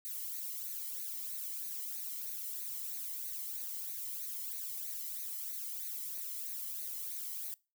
violet noise with flanger, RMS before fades -41 dBFS, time 0.05-7.54 s, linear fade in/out 0 ms, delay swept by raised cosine 0.47 to 1 ms, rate 3.1 Hz, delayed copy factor +0.65, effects noise-tail reverb RT60 0.3 s tail -23 dB re dry

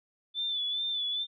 sine tone with vibrato, 3500 Hz, A7, 10 cents flat, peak -29 dBFS, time 0.34-1.27 s, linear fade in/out 50 ms, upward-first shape sine, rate 2.4 Hz, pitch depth 49 cents each way, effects none

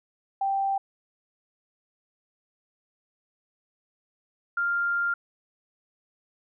sine tone pair in turn, 784 / 1396.9 Hz, G5 / F6, 0 / 0 cents, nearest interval minor seventh, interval 1000 cents, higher second, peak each -23 dBFS, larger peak neither, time 0.41-0.78 / 4.57-5.14 s, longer second, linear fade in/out 5 ms, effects none

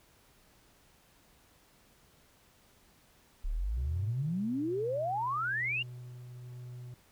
sine exponential sweep, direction up, 32.7 to 2881 Hz, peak -30 dBFS, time 3.44-5.83 s, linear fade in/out 10 ms
triangle tone with tremolo, 123.5 Hz, B2, in tune, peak -40 dBFS, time 3.77-6.94 s, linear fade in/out 0 ms, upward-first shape sine, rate 1.1 Hz, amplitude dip 25%
effects pink hiss -64 dBFS RMS until 7.11 s

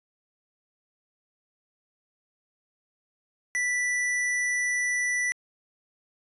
square tone, 1972 Hz, B6, 3 cents flat, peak -25 dBFS, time 3.55-5.32 s, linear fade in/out 0 ms, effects resampled to 24000 Hz

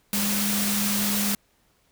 sine tone in noise, 204.2 Hz, G#3, 29 cents flat, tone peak -26 dBFS, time 0.13-1.35 s, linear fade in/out 2 ms, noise white, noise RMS -26 dBFS, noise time 0.13-1.35 s, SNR -3 dB, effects pink hiss -65 dBFS RMS until 1.91 s

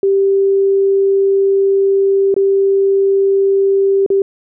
sine tone with dropouts, 392 Hz, G4, in tune, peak -9 dBFS, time 0.03-4.22 s, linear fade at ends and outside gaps 2 ms, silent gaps 2.342-2.364 / 4.063-4.102 s, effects none

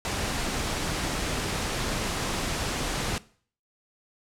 pink noise, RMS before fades -29 dBFS, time 0.05-3.18 s, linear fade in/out 0 ms, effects noise-tail reverb RT60 0.5 s tail -20 dB re dry + low-pass 9000 Hz 12 dB/octave

